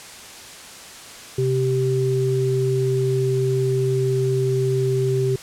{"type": "tone pair together", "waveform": "sine", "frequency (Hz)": [130.5, 389], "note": ["C3", "G4"], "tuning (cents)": [-4, -13], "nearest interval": "octave + perfect fifth", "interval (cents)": 1891, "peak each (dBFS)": -20, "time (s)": [1.38, 5.36], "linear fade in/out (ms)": 5, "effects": ["white hiss -39 dBFS RMS until 5.42 s", "low-pass 9000 Hz 12 dB/octave"]}